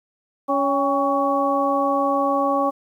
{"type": "harmonic tone with a mistuned harmonic", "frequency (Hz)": 280, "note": "C#4", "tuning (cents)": 18, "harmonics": [1, 2, 3, 4], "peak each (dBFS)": [-24, -22, -24, -22], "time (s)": [0.48, 2.71], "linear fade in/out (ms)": 20, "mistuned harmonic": 3, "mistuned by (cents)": -70, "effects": ["9-bit"]}